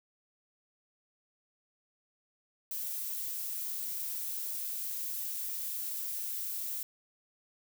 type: noise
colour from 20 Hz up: violet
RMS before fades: -37 dBFS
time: 2.71-6.83 s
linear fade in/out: 2 ms
effects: none